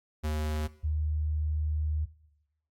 square / sine tone pair in turn, 76.5 / 76.5 Hz, D#2 / D#2, -29 / -29 cents, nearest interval unison, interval 0 cents, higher neither, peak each -29 / -26 dBFS, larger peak second, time 0.23-0.68 / 0.83-2.06 s, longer second, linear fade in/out 20 ms, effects noise-tail reverb RT60 0.9 s tail -19 dB re dry + AAC 64 kbps

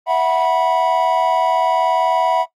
triangle chord, E suspended second, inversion none, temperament equal with one note detuned, 659.3 / 740 / 975.9 Hz, E5 / F#5 / B5, 0 / 0 / -21 cents, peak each -16 dBFS, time 0.06-2.46 s, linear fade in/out 50 ms, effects noise-tail reverb RT60 0.1 s tail -18 dB re dry + Opus 24 kbps

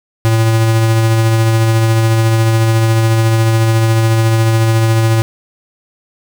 square tone with tremolo, 112.5 Hz, A2, 39 cents sharp, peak -8 dBFS, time 0.25-5.22 s, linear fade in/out 0 ms, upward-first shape triangle, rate 14 Hz, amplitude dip 30%, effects none

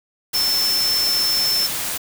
sine tone in noise, 5320 Hz, E8, 15 cents sharp, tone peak -17 dBFS, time 0.34-1.67 s, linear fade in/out 10 ms, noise white, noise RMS -25 dBFS, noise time 0.33-1.98 s, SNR +5 dB, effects none

